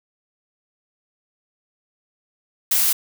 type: noise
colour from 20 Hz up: blue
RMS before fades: -18 dBFS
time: 2.71-2.93 s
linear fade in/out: 5 ms
effects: none